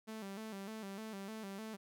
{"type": "tone with vibrato", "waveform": "sawtooth", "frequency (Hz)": 207.4, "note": "G#3", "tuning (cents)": -2, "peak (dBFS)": -40, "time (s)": [0.07, 1.77], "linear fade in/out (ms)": 20, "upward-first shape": "square", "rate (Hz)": 3.3, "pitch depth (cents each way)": 100, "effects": []}